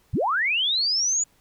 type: linear sweep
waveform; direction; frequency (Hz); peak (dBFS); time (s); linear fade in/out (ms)
sine; up; 46.25 to 7000; -20; 0.13-1.24; 10
effects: pink hiss -62 dBFS RMS until 1.4 s